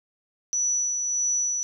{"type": "tone with tremolo", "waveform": "sine", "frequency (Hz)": 5920, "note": "F#8", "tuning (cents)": 0, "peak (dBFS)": -21, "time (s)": [0.53, 1.63], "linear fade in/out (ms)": 0, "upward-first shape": "sine", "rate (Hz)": 1.6, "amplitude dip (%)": 35, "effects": []}